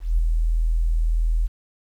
sine tone with ADSR envelope, 40.77 Hz, E1, 18 cents flat, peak -14 dBFS, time 0-1.48 s, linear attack 180 ms, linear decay 11 ms, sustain -3 dB, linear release 25 ms, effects 9-bit

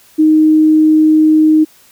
sine tone, 311.1 Hz, D#4, in tune, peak -5 dBFS, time 0.18-1.65 s, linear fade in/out 20 ms, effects white hiss -46 dBFS RMS until 1.91 s

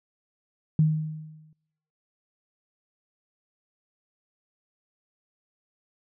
sine tone with exponential decay, 155.56 Hz, D#3, in tune, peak -15 dBFS, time 0.79-1.53 s, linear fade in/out 2 ms, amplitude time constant 160 ms, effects noise-tail reverb RT60 1.0 s tail -26 dB re dry

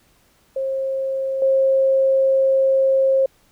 sine tone with level steps, 535 Hz, C5, 38 cents sharp, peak -20 / -13 dBFS, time 0.56-3.26 s, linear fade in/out 5 ms, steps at 1.42 s, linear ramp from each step 2 ms, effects pink hiss -58 dBFS RMS until 3.51 s

